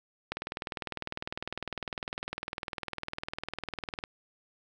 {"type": "click train", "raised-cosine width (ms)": 0.3, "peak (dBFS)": -18, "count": 75, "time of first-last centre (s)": [0.32, 4.039], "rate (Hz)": 19.9, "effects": []}